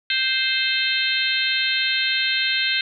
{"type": "harmonic tone with a mistuned harmonic", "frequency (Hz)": 523.3, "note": "C5", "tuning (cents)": 0, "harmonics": [3, 4, 5, 6, 7, 8], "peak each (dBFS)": [-26, -26, -26, -26, -26, -26], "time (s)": [0.1, 2.81], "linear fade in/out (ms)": 2, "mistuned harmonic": 8, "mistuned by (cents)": -18, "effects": []}